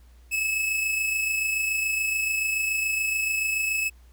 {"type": "tone pair together", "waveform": "45% pulse", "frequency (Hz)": [2567, 2594], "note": ["E7", "E7"], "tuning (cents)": [-47, -28], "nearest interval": "unison", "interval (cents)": 19, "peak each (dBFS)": [-34, -24], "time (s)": [0.31, 3.9], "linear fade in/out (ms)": 20, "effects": ["added 60 Hz sine -49 dBFS peak until 4.12 s", "pink hiss -63 dBFS RMS until 4.12 s"]}